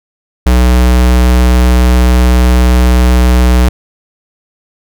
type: tone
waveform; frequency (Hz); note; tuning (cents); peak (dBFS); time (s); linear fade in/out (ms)
square; 61.74; B1; 0; -5; 0.46-3.69; 5
effects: none